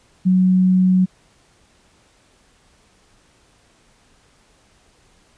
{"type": "tone", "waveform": "sine", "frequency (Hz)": 185, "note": "F#3", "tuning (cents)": 0, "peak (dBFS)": -11, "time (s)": [0.25, 1.06], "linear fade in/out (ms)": 20, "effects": ["pink hiss -56 dBFS RMS until 5.37 s", "resampled to 22050 Hz"]}